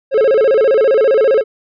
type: tone with vibrato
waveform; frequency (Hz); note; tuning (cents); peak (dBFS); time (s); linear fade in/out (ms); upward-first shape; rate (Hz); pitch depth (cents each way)
triangle; 484.3; B4; -34; -6; 0.11-1.44; 50; square; 15; 190
effects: resampled to 11025 Hz